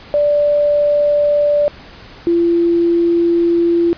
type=tone pair in turn; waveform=sine; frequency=586 / 340.9 Hz; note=D5 / F4; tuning=-4 / -42 cents; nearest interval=major sixth; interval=938 cents; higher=first; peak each=-10 dBFS; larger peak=neither; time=0.14-1.68 / 2.27-3.93 s; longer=second; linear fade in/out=0 ms; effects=pink hiss -38 dBFS RMS until 3.97 s + resampled to 11025 Hz